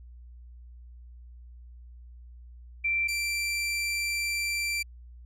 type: tone pair in turn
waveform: sine / sawtooth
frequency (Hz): 2349 / 2349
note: D7 / D7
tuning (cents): 0 / 0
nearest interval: unison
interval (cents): 0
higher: neither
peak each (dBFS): -24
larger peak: neither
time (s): 2.84-3.08 / 3.08-4.83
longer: second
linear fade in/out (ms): 10
effects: added 60 Hz sine -45 dBFS peak until 5.25 s + low-pass 12000 Hz 12 dB/octave